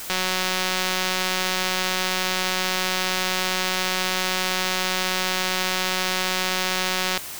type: click train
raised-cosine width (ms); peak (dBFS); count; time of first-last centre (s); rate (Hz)
0.2; -6; 1310; 0.1-7.176; 185
effects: white hiss -35 dBFS RMS until 7.39 s